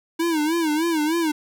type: tone with vibrato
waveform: square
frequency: 319 Hz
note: D#4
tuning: 43 cents sharp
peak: -20 dBFS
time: 0.19-1.32 s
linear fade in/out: 10 ms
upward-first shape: sine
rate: 3.3 Hz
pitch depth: 120 cents each way
effects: 9-bit